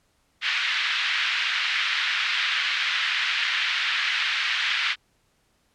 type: band-pass noise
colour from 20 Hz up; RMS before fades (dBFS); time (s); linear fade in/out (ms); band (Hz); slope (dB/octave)
pink; -25; 0.41-4.96; 50; 1600 to 3700; 24
effects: pink hiss -67 dBFS RMS until 5.74 s + low-pass 11000 Hz 12 dB/octave

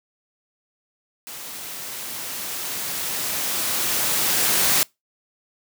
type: noise with level ramp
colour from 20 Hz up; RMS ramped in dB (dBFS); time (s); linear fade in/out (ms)
white; -36 to -18; 1.27-4.83; 0
effects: noise-tail reverb RT60 0.2 s tail -25 dB re dry + high-pass 100 Hz 12 dB/octave

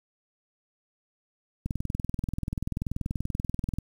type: click train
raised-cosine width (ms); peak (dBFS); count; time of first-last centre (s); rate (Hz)
5; -17; 45; 1.66-3.786; 20.7
effects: 8-bit

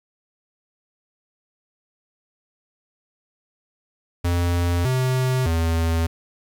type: tone with pitch steps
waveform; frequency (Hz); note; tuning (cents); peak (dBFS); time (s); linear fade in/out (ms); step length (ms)
square; 87 / 128.9 / 82.4; F2 / C3 / E2; -6 / -26 / 0; -19; 4.24-6.07; 10; 610
effects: 9-bit

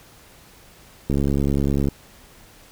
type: click train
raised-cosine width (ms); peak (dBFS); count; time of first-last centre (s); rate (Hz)
3; -9; 56; 1.1-1.886; 70
effects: pink hiss -49 dBFS RMS until 2.71 s

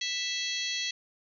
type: harmonic tone with a mistuned harmonic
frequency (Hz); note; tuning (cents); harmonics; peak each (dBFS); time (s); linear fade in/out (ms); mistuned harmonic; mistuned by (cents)
659.3; E5; 0; 3 / 4 / 5 / 6 / 7 / 8 / 9 / 10; -38 / -38 / -35 / -39 / -36 / -47 / -39 / -47; 0.01-0.91; 5; 7; -91
effects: none

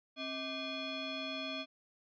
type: tone with frequency modulation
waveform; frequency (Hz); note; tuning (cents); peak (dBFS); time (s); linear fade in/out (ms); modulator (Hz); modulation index
sine; 1546; G6; -24; -37; 0.16-1.66; 50; 907; 2.7
effects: none

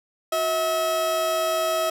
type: tone pair together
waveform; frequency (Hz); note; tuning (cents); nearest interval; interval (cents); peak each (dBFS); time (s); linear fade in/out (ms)
30% pulse; 362.5 / 645; F#4 / E5; -35 / -38; minor seventh; 997; -30 / -19; 0.32-1.9; 5
effects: none

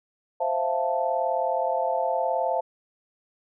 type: chord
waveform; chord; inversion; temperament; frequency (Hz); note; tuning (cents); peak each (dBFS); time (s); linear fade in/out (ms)
sine; F major seventh; second; equal; 523.3 / 659.3 / 698.5 / 880; C5 / E5 / F5 / A5; 0 / 0 / 0 / 0; -28; 0.4-2.61; 10
effects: none

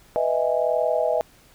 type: chord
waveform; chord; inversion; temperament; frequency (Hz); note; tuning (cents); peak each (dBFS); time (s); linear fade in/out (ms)
sine; E major seventh; second; just; 494.4 / 618.1 / 659.3 / 824.1; B4 / D#5 / E5 / G#5; +2 / -12 / 0 / -14; -25 / -23 / -24 / -29; 0.16-1.21; 0
effects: pink hiss -54 dBFS RMS until 1.54 s

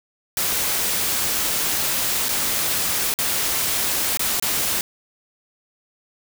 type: noise with dropouts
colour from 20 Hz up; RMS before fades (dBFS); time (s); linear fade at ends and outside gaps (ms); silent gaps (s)
white; -22; 0.37-4.81; 1; 2.285-2.29 / 3.14-3.188 / 4.172-4.194 / 4.398-4.424
effects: none

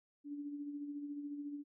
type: tone with tremolo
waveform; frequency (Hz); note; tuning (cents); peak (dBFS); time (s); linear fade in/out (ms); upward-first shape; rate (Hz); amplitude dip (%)
sine; 289.2; D4; -27; -39; 0.24-1.64; 50; sine; 14; 45
effects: none

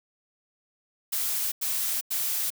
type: noise bursts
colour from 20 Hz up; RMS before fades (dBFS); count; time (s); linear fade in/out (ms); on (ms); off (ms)
blue; -28; 3; 1.12-2.504; 10; 400; 92
effects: none

